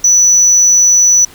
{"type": "tone", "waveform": "sine", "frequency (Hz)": 5940, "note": "F#8", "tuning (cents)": 6, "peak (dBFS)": -3, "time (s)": [0.04, 1.25], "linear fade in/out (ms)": 5, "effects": ["tanh soft clip ceiling -2 dBFS", "pink hiss -38 dBFS RMS until 1.34 s"]}